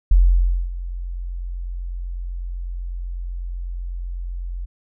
sine tone with ADSR envelope, 44.02 Hz, F1, 14 cents sharp, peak -8 dBFS, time 0.11-4.66 s, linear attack 5 ms, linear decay 580 ms, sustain -17 dB, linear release 17 ms, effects none

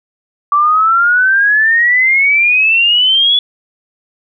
sine exponential sweep, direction up, 1152 to 3435 Hz, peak -7 dBFS, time 0.52-3.39 s, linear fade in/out 2 ms, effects none

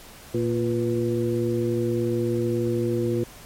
harmonic tone with a mistuned harmonic, 116.54 Hz, A#2, in tune, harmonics 1 / 2 / 3 / 4, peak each -27 / -28 / -24 / -30 dBFS, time 0.34-3.24 s, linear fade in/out 5 ms, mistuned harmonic 4, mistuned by +85 cents, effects pink hiss -45 dBFS RMS until 3.45 s + MP3 64 kbps

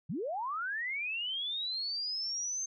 sine linear sweep, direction up, 122.3 to 6350 Hz, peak -33 dBFS, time 0.09-2.66 s, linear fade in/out 10 ms, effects none

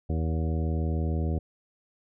harmonic tone with a mistuned harmonic, 80 Hz, D#2, 49 cents sharp, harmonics 1 / 2 / 3 / 4 / 5 / 6 / 7 / 9, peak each -26 / -32 / -36 / -38 / -40 / -42 / -43 / -45 dBFS, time 0.09-1.39 s, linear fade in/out 10 ms, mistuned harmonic 7, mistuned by +20 cents, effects none

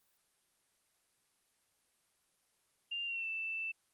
sine tone with pitch glide, 2794 to 2656 Hz, F7 to E7, 0 to +12 cents, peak -36 dBFS, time 2.91-3.72 s, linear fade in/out 10 ms, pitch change -88 cents, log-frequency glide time 3.05-3.28 s, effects white hiss -75 dBFS RMS until 3.93 s + Opus 24 kbps

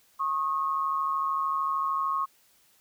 sine tone pair together, 1091.3 / 1244.5 Hz, C#6 / D#6, -27 / 0 cents, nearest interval major second, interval 227 cents, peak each -26 / -32 dBFS, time 0.19-2.26 s, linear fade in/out 20 ms, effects white hiss -63 dBFS RMS until 2.8 s

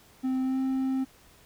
triangle tone with pitch glide, 260.1 to 263.9 Hz, C4 to C4, -10 to +15 cents, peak -23 dBFS, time 0.23-1.05 s, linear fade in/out 20 ms, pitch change +25 cents, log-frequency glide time 0.42-0.59 s, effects pink hiss -57 dBFS RMS until 1.45 s

